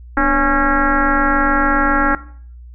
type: tone with frequency modulation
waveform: sine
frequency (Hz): 830.6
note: G#5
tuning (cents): 0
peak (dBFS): -11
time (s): 0.17-2.15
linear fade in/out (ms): 2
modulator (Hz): 269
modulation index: 3.3
effects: noise-tail reverb RT60 0.5 s tail -17 dB re dry + added 60 Hz sine -34 dBFS peak until 2.74 s